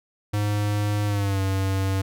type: tone with pitch glide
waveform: square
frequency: 103.8 to 96.29 Hz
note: G#2 to G2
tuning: 0 to -30 cents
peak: -22 dBFS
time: 0.33-2.02 s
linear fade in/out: 10 ms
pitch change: -130 cents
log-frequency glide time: 1.06-1.41 s
effects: none